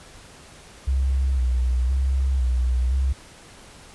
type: tone with vibrato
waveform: sine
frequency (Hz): 64.3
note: C2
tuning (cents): -30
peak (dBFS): -18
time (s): 0.87-3.13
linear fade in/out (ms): 10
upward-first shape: square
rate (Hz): 0.98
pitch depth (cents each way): 57
effects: pink hiss -46 dBFS RMS until 3.94 s + resampled to 24000 Hz